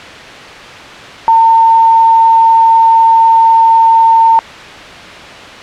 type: tone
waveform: sine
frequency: 906 Hz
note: A#5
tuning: 50 cents flat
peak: -3 dBFS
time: 1.28-4.39 s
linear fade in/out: 0 ms
effects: white hiss -28 dBFS RMS until 5.62 s + low-pass 3000 Hz 12 dB/octave

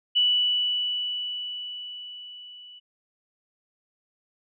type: tone with level ramp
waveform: sine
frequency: 2960 Hz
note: F#7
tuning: in tune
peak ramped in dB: -17 to -44 dBFS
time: 0.15-2.8 s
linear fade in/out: 20 ms
effects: none

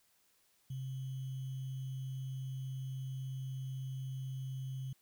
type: tone with sample-and-hold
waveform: sine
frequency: 131.9 Hz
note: C3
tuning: 14 cents sharp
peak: -38 dBFS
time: 0.7-4.93 s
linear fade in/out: 5 ms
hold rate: 3150 Hz
effects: white hiss -72 dBFS RMS until 5.01 s

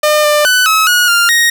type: tone with pitch steps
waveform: sawtooth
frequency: 604 / 596 / 1497 / 1287 / 1451 / 1398 / 1872 Hz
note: D5 / D5 / F#6 / E6 / F#6 / F6 / A#6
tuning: +48 / +25 / +20 / -42 / -34 / +1 / +7 cents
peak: -4 dBFS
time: 0.03-1.5 s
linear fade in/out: 5 ms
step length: 210 ms
effects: none

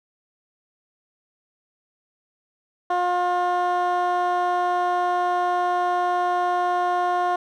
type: tone with band-pass filter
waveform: 15% pulse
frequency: 356.4 Hz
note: F4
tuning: 35 cents sharp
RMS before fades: -22 dBFS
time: 2.9-7.36 s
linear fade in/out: 5 ms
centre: 750 Hz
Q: 1.6
effects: none

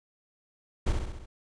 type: noise with echo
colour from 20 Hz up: brown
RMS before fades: -25 dBFS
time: 0.86-0.93 s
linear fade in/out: 10 ms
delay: 66 ms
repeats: 5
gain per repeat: -4 dB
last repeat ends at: 1.26 s
effects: resampled to 22050 Hz

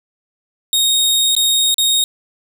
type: tone with dropouts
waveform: sawtooth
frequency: 3729 Hz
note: A#7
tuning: in tune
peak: -9 dBFS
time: 0.73-2.04 s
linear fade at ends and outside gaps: 1 ms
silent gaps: 1.351-1.365 / 1.743-1.782 s
effects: none

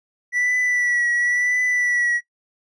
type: tone with vibrato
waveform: triangle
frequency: 1957 Hz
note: B6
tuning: 16 cents flat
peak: -16 dBFS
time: 0.32-2.21 s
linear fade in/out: 50 ms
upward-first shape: triangle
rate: 0.96 Hz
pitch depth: 37 cents each way
effects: noise-tail reverb RT60 0.1 s tail -21 dB re dry + resampled to 22050 Hz

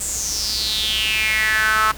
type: tone with high-pass filter sweep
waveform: sawtooth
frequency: 217.2 Hz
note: A3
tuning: 22 cents flat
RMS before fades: -20 dBFS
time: 0-1.92 s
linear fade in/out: 10 ms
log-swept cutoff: 7900 to 1200 Hz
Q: 6.2
effects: added 60 Hz sine -36 dBFS peak until 1.97 s + pink hiss -37 dBFS RMS until 1.97 s

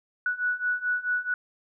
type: beating tone pair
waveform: sine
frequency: 1472 / 1476.6 Hz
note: F#6 / F#6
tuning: -9 / -4 cents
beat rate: 4.6 Hz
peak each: -29 / -27 dBFS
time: 0.26-1.34 s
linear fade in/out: 2 ms
effects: none

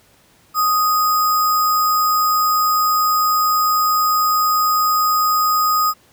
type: tone with sample-and-hold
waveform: sine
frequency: 1244.5 Hz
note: D#6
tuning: in tune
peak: -13 dBFS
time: 0.54-5.94 s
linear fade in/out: 50 ms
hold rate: 6300 Hz
effects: pink hiss -53 dBFS RMS until 6.12 s + high-pass 60 Hz 12 dB/octave

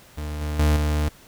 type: tone with level steps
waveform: 40% pulse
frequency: 75.2 Hz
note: D2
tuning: 42 cents sharp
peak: -27 / -24 / -15 / -19 dBFS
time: 0.17-1.09 s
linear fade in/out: 10 ms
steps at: 0.41 / 0.59 / 0.76 s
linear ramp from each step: 5 ms
effects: pink hiss -50 dBFS RMS until 1.27 s

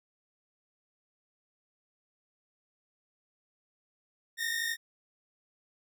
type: tone pair together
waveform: sawtooth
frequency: 1812.7 / 1864.7 Hz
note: A#6 / A#6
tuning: -49 / 0 cents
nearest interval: unison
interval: 49 cents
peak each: -30 / -30 dBFS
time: 4.37-4.77 s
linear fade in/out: 50 ms
effects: none

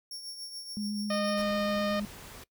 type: tone with tremolo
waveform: sawtooth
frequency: 5490 Hz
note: F8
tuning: 31 cents flat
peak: -35 dBFS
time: 0.11-1.42 s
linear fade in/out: 2 ms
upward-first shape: triangle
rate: 7 Hz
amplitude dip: 60%
type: tone with vibrato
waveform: sine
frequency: 207.7 Hz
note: G#3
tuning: in tune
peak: -31 dBFS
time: 0.77-2.05 s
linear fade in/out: 0 ms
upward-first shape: triangle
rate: 7.9 Hz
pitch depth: 18 cents each way
type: harmonic tone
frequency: 613 Hz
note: D#5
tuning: 26 cents flat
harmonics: 1 / 2 / 3 / 4 / 5 / 6 / 7 / 8 / 9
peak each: -30 / -36 / -40 / -42 / -44 / -46 / -47 / -48 / -49 dBFS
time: 1.1-2 s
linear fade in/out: 5 ms
type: noise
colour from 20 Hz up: pink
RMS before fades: -47 dBFS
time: 1.37-2.44 s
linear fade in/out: 5 ms
effects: noise-tail reverb RT60 0.1 s tail -20 dB re dry

